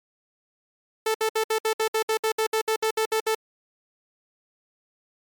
sawtooth tone bursts, 440 Hz, A4, in tune, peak -17 dBFS, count 16, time 1.06-3.349 s, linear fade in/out 5 ms, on 84 ms, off 63 ms, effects MP3 96 kbps

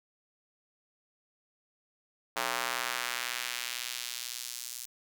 square tone with high-pass filter sweep, 61 Hz, B1, 21 cents flat, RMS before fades -36 dBFS, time 2.36-4.86 s, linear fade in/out 10 ms, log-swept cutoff 870 to 6700 Hz, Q 0.93, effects none

